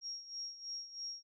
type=tone with tremolo; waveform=sine; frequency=5588 Hz; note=F8; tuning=in tune; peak=-39 dBFS; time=0.01-1.23 s; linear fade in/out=50 ms; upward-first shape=sine; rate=3.1 Hz; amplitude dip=75%; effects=none